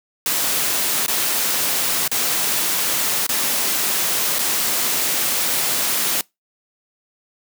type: noise with dropouts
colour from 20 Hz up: white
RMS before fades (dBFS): -20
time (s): 0.26-6.21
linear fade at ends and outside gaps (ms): 1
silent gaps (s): 1.063-1.081 / 2.078-2.115 / 3.266-3.291 / 4.386-4.391
effects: noise-tail reverb RT60 0.2 s tail -25 dB re dry + high-pass 150 Hz 12 dB/octave